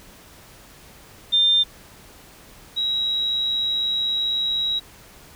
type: tone pair in turn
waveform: sine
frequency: 3600 / 3854 Hz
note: A7 / B7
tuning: +39 / -43 cents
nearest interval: minor second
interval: 118 cents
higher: second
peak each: -14 / -20 dBFS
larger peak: first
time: 1.32-1.64 / 2.76-4.8 s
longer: second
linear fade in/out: 20 ms
effects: pink hiss -47 dBFS RMS until 5.35 s